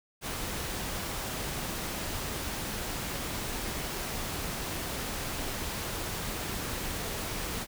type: noise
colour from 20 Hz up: pink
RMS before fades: -35 dBFS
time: 0.21-7.67 s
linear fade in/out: 50 ms
effects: none